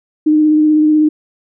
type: tone with vibrato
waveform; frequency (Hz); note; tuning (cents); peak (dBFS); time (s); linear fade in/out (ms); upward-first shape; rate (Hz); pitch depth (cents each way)
sine; 306.1; D#4; -28; -7; 0.26-1.09; 10; sine; 16; 17
effects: none